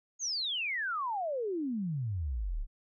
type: exponential sweep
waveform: sine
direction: down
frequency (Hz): 6740 to 30.78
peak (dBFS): -31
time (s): 0.19-2.67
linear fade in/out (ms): 50
effects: none